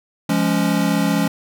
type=chord; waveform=square; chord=Db major; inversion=first; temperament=equal with one note detuned; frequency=172.41 / 207.7 / 277.2 Hz; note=F3 / Ab3 / Db4; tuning=-22 / 0 / 0 cents; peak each=-21 dBFS; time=0.29-1.28 s; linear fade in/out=5 ms; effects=none